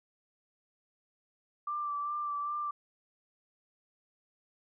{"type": "tone with vibrato", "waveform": "sine", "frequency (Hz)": 1174.7, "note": "D6", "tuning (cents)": 0, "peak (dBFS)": -32, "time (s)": [1.67, 2.71], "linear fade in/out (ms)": 5, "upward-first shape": "sine", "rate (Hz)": 2.5, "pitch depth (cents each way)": 23, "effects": []}